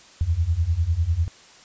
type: beating tone pair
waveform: sine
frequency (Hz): 77.78 / 87.78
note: D#2 / F2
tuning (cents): 0 / +9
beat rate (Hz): 10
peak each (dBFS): -23 / -21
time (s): 0.21-1.28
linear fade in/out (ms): 0
effects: white hiss -49 dBFS RMS until 1.64 s + resampled to 16000 Hz

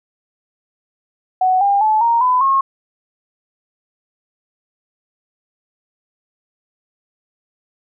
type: tone with pitch steps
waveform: sine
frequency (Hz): 744 / 802 / 864.6 / 932 / 1004.7 / 1083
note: F#5 / G5 / A5 / A#5 / B5 / C#6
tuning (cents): +9 / +39 / -31 / -1 / +29 / -41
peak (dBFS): -11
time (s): 1.41-2.61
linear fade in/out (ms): 5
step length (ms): 200
effects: none

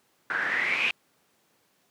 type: noise with low-pass filter sweep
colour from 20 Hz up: white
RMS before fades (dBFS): -27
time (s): 0.3-0.91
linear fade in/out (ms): 2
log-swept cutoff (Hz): 1500 to 2700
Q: 8.9
effects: pink hiss -67 dBFS RMS until 1.9 s + high-pass 200 Hz 12 dB/octave

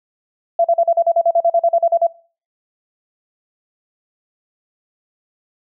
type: tone bursts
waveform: sine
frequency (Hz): 677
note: E5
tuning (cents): +46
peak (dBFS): -10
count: 16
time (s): 0.59-2.069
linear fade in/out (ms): 5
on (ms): 54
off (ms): 41
effects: noise-tail reverb RT60 0.4 s tail -21 dB re dry

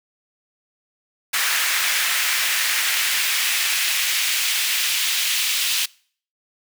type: noise with high-pass filter sweep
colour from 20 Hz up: pink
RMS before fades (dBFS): -21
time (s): 1.33-5.86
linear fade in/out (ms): 10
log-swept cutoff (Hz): 1700 to 2900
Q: 1.5
effects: noise-tail reverb RT60 0.5 s tail -24 dB re dry

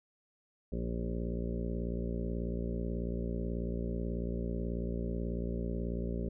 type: harmonic tone with a mistuned harmonic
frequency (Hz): 58.27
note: A#1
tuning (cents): 0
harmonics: 1 / 2 / 3 / 4 / 5 / 6 / 7 / 8 / 9 / 10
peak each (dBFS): -36 / -44 / -39 / -41 / -50 / -46 / -43 / -53 / -47 / -51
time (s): 0.72-6.29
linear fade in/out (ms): 5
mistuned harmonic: 5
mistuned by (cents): +25
effects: none

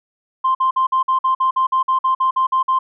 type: tone bursts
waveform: sine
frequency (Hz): 1046.5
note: C6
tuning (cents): 0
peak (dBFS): -12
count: 15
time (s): 0.44-2.79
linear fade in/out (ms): 10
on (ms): 110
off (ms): 50
effects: tanh soft clip ceiling -9 dBFS

